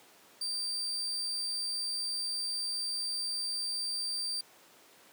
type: tone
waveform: 35% pulse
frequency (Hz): 4679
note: D8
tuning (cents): -7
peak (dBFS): -31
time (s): 0.41-4.41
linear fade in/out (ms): 5
effects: pink hiss -58 dBFS RMS until 5.12 s + high-pass 300 Hz 12 dB/octave